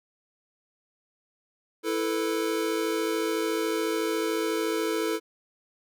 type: chord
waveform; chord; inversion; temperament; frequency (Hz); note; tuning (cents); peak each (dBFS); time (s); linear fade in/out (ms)
square; E suspended fourth; none; equal; 329.6 / 440 / 493.9; E4 / A4 / B4; 0 / 0 / 0; -30 / -29 / -35; 1.83-5.2; 50
effects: none